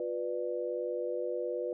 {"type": "chord", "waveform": "sine", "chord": "B diminished", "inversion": "second", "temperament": "just", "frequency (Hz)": [355.6, 493.9, 592.7], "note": ["F4", "B4", "D5"], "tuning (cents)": [31, 0, 16], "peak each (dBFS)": [-37, -34, -38], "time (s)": [0, 1.73], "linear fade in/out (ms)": 2, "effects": []}